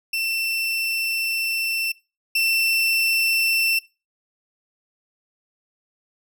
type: tone pair in turn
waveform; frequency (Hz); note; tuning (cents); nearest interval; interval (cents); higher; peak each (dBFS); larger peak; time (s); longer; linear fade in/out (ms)
30% pulse; 2685 / 2685; E7 / E7; +31 / +31; unison; 0; neither; -19 / -15; second; 0.13-1.92 / 2.35-3.79; first; 5
effects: noise-tail reverb RT60 0.3 s tail -23 dB re dry